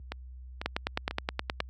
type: two click trains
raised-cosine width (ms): 0.3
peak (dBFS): -12 / -18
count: 10 / 4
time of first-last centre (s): 0.66-1.603 / 0.12-1.605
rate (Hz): 9.54 / 2.02
effects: added 63 Hz sine -34 dBFS peak until 1.69 s + high-pass 100 Hz 12 dB/octave